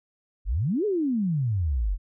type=exponential two-way sweep; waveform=sine; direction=up then down; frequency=41.12 to 440 to 41.12 Hz; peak=-22 dBFS; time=0.45-1.98 s; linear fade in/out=50 ms; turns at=0.85 s; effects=none